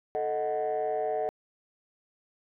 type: chord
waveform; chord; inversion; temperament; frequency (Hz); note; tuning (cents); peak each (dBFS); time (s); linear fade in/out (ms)
sine; D# diminished; second; equal; 440 / 622.3 / 740; A4 / D#5 / F#5; 0 / 0 / 0; -30; 0.15-1.29; 0
effects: tanh soft clip ceiling -22 dBFS